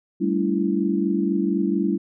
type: tone cluster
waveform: sine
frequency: 196.2 / 220.4 / 288.1 / 335.5 Hz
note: G3 / A3 / D4 / E4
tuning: +2 / +3 / -33 / +31 cents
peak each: -23 / -27 / -25 / -24 dBFS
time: 0.2-1.98 s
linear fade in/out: 20 ms
effects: none